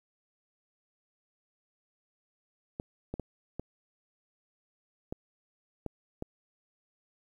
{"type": "clicks", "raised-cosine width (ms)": 2, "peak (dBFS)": -22, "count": 7, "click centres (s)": [2.799, 3.14, 3.197, 3.596, 5.125, 5.863, 6.224], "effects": ["10-bit"]}